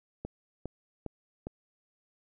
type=click train; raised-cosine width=2 ms; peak=-23 dBFS; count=4; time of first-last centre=0.25-1.47 s; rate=2.46 Hz; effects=none